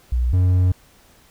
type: tone pair in turn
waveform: sine / triangle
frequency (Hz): 60.9 / 91.25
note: B1 / F#2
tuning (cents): -24 / -24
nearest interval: perfect fifth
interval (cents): 700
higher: second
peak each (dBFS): -16 / -11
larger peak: second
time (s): 0.12-0.33 / 0.33-0.72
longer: second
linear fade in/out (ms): 5
effects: pink hiss -53 dBFS RMS until 1.3 s